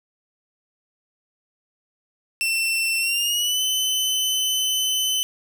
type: tone with pitch glide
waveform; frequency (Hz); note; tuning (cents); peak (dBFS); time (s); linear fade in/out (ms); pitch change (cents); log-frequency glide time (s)
sawtooth; 2690 to 3037; E7 to F#7; +34 to +44; -17; 2.41-5.23; 0; +210; 2.98-3.62
effects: none